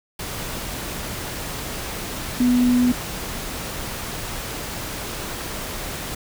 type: tone in noise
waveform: sine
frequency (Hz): 246.8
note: B3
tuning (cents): -1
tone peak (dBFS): -14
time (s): 2.4-2.92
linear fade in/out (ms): 5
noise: pink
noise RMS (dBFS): -30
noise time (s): 0.19-6.15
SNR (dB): +13
effects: none